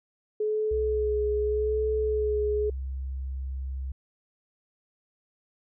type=tone with vibrato; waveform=sine; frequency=425.1 Hz; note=G#4; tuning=40 cents sharp; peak=-24 dBFS; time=0.4-2.7 s; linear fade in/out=5 ms; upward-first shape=sine; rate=0.83 Hz; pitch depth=25 cents each way
type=tone with pitch glide; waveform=sine; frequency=65.1 to 66.16 Hz; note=C2 to C2; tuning=-8 to +20 cents; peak=-30 dBFS; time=0.71-3.92 s; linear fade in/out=5 ms; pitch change=+28 cents; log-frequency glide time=1.69-2.21 s
effects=none